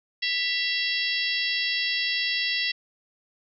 harmonic tone with a mistuned harmonic, 659.3 Hz, E5, in tune, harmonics 3 / 4 / 5 / 6 / 7 / 8, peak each -29 / -30 / -31 / -32 / -32 / -33 dBFS, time 0.22-2.72 s, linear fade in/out 10 ms, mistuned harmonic 4, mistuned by +58 cents, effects none

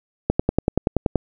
click train, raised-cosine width 2 ms, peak -3 dBFS, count 10, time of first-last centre 0.3-1.157 s, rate 10.5 Hz, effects none

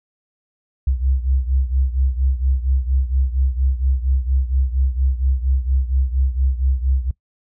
sine beating tone pair, 64.4 / 68.7 Hz, C2 / C#2, -27 / -15 cents, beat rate 4.3 Hz, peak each -17 / -21 dBFS, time 0.87-7.11 s, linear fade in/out 5 ms, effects noise-tail reverb RT60 0.1 s tail -20 dB re dry

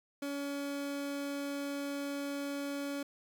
30% pulse tone, 282.5 Hz, C#4, 33 cents sharp, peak -33 dBFS, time 0.22-3.03 s, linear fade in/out 5 ms, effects none

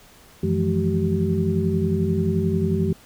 sine tone cluster, 92.8 / 162.7 / 174 / 212.8 / 383.6 Hz, F#2 / E3 / F3 / G#3 / G4, +6 / -22 / -6 / +42 / -37 cents, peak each -25 dBFS, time 0.43-2.93 s, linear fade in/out 5 ms, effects pink hiss -50 dBFS RMS until 3.05 s

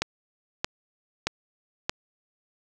click train, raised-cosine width 0.2 ms, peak -7 dBFS, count 4, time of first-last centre 0.02-1.895 s, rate 1.6 Hz, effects none

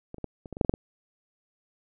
clicks, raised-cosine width 2 ms, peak -25 / -30 / -19 / -28 / -23 / -24 / -8 / -15 / -7 / -16 dBFS, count 10, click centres 0.144 / 0.183 / 0.243 / 0.458 / 0.527 / 0.569 / 0.612 / 0.648 / 0.695 / 0.739 s, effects none

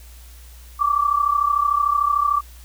sine tone pair together, 1140 / 1173.4 Hz, C#6 / D6, +48 / -2 cents, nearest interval unison, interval 50 cents, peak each -20 / -18 dBFS, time 0.79-2.41 s, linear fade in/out 20 ms, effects added 60 Hz sine -40 dBFS peak until 2.64 s + white hiss -49 dBFS RMS until 2.64 s

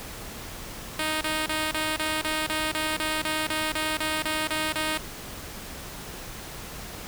5% pulse tone bursts, 311.2 Hz, D#4, in tune, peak -14 dBFS, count 16, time 0.99-4.975 s, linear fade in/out 2 ms, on 220 ms, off 31 ms, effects pink hiss -39 dBFS RMS until 7.07 s

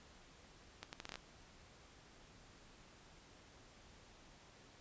accelerating click train, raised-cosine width 0.2 ms, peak -28 dBFS, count 8, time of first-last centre 0.83-1.156 s, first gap 99 ms, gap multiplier 0.73, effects pink hiss -62 dBFS RMS until 4.8 s + resampled to 16000 Hz

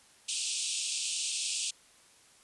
white band-pass noise, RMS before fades -34 dBFS, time 0.28-1.71 s, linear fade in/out 10 ms, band 2500 to 9300 Hz, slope 96 dB/octave, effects white hiss -60 dBFS RMS until 2.43 s + resampled to 24000 Hz

